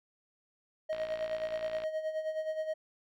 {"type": "tone with tremolo", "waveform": "triangle", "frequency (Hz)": 628, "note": "D#5", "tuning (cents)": 16, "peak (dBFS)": -28, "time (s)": [0.89, 2.74], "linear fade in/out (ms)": 10, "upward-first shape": "sine", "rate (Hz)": 9.5, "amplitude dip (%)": 65}
{"type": "click train", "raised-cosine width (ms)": 0.3, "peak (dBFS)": -28, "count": 53, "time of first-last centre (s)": [0.93, 1.838], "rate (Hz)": 57.3}
{"effects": []}